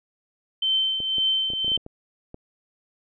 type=tone with tremolo; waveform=sine; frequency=3094 Hz; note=G7; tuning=23 cents flat; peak=-18 dBFS; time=0.62-1.77 s; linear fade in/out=5 ms; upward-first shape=triangle; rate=1.9 Hz; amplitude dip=60%
type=clicks; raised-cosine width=2 ms; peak=-25 dBFS; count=10; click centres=1.003 / 1.183 / 1.502 / 1.535 / 1.646 / 1.68 / 1.718 / 1.776 / 1.864 / 2.344 s
effects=none